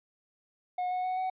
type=tone with pitch steps; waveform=triangle; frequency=725 / 732.6 / 740.2 / 748 Hz; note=F#5 / F#5 / F#5 / F#5; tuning=-35 / -17 / 0 / +19 cents; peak=-27 dBFS; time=0.78-1.3 s; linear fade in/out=5 ms; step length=130 ms; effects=resampled to 8000 Hz